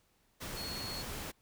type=tone in noise; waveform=sine; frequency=4338 Hz; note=C#8; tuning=38 cents flat; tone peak=-41 dBFS; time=0.56-1.03 s; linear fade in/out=20 ms; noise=pink; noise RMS=-42 dBFS; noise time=0.4-1.32 s; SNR=-2 dB; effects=pink hiss -72 dBFS RMS until 1.41 s